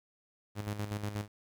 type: tone with tremolo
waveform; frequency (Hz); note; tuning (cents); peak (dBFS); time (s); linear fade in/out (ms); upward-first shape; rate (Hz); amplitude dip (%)
sawtooth; 103.83; G#2; 0; -29; 0.55-1.28; 50; square; 8.3; 60
effects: 11-bit